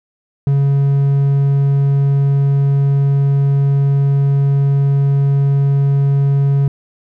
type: tone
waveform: triangle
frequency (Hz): 139.4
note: C#3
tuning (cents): +10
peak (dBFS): -8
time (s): 0.47-6.68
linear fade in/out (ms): 2
effects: none